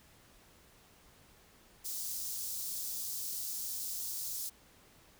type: high-pass noise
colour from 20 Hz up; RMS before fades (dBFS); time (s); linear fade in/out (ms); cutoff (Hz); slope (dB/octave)
white; -39; 1.84-4.5; 20; 4600; 24
effects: pink hiss -62 dBFS RMS until 5.19 s